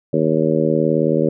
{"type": "harmonic tone", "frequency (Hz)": 78.8, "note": "D#2", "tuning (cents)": 23, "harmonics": [2, 3, 4, 5, 6, 7], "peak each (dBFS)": [-21, -21, -21, -21, -21, -21], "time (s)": [0.13, 1.29], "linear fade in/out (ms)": 5, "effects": []}